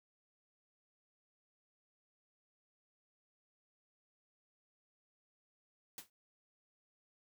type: noise with exponential decay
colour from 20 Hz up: white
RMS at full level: -43 dBFS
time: 5.98-6.1 s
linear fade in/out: 1 ms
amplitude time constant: 24 ms
effects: none